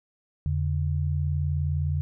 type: tone pair together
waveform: sine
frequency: 83.91 / 143.5 Hz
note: E2 / D3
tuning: +31 / -40 cents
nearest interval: major sixth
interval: 929 cents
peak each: -25 / -27 dBFS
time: 0.46-2.01 s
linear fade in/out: 0 ms
effects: none